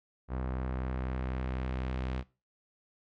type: tone with low-pass filter sweep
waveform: sawtooth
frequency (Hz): 64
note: C2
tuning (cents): -38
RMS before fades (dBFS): -35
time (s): 0.28-2.24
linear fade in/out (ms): 50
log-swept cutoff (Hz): 1300 to 3300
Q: 1
effects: noise-tail reverb RT60 0.3 s tail -19 dB re dry